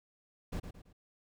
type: noise with echo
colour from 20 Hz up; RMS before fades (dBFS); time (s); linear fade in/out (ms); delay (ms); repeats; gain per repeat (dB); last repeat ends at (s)
brown; -37; 0.52-0.6; 10; 110; 3; -8; 0.93
effects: none